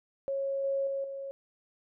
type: tone with level steps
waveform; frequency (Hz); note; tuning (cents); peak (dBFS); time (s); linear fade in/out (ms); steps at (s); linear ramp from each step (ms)
sine; 548; C#5; -20; -29 / -27 / -30 / -36; 0.28-1.31; 0; 0.64 / 0.87 / 1.04; 2
effects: none